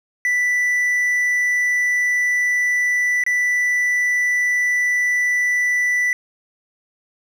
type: tone with dropouts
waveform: triangle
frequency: 1975.5 Hz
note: B6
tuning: in tune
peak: -14 dBFS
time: 0.25-6.13 s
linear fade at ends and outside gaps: 1 ms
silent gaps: 3.238-3.264 s
effects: none